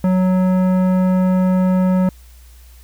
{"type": "tone with tanh clipping", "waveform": "sine", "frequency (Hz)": 185, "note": "F#3", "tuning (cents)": 0, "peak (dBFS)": -14, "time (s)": [0.04, 2.09], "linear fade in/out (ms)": 2, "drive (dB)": 14, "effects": ["added 60 Hz sine -40 dBFS peak until 2.83 s", "white hiss -51 dBFS RMS until 2.83 s"]}